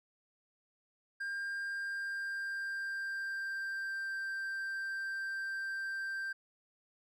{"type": "tone with pitch glide", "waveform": "triangle", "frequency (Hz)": [1600, 1573.4], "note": ["G6", "G6"], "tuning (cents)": [35, 6], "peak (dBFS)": -34, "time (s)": [1.2, 6.33], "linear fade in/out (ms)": 10, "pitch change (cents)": -29, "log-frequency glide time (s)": [1.62, 4.16], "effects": []}